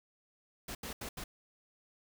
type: noise bursts at uneven times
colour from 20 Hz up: pink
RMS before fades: -42 dBFS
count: 4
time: 0.68-0.75 / 0.83-0.93 / 1.01-1.09 / 1.17-1.24 s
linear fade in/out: 5 ms
effects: none